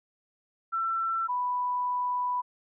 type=tone pair in turn; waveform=sine; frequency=1342 / 989.2 Hz; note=E6 / B5; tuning=+31 / +3 cents; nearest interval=perfect fourth; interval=528 cents; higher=first; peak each=-26 dBFS; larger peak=neither; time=0.72-1.28 / 1.28-2.42 s; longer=second; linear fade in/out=20 ms; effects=none